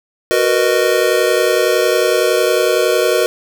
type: chord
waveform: square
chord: B major seventh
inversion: second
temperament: just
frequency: 370.4 / 463 / 493.9 / 617.4 Hz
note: F#4 / A#4 / B4 / D#5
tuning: +2 / -12 / 0 / -14 cents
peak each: -18 dBFS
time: 0.31-3.26 s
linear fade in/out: 0 ms
effects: none